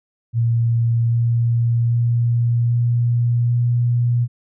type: tone with pitch steps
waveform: sine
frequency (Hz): 116.54 / 117.49 / 118.44 / 119.4 / 120.37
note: A#2 / A#2 / A#2 / A#2 / B2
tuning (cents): 0 / +14 / +28 / +42 / -44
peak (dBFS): -14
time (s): 0.33-4.28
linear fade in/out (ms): 50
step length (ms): 790
effects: none